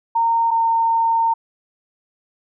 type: tone pair in turn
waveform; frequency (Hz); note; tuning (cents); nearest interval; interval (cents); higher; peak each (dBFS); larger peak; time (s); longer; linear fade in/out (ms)
sine; 920 / 913.6; A#5 / A#5; -23 / -35; unison; 12; first; -14; neither; 0.15-0.51 / 0.51-1.34; second; 10
effects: none